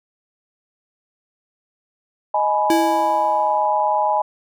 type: chord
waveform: sine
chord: G# minor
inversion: second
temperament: equal with one note detuned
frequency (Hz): 622.3 / 839.3 / 987.8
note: D#5 / G#5 / B5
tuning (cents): 0 / +18 / 0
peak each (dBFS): -22 / -18 / -21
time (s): 2.34-4.22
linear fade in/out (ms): 5
type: tone with exponential decay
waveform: square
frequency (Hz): 329.6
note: E4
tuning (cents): 0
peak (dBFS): -14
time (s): 2.7-3.67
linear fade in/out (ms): 2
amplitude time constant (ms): 210
effects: none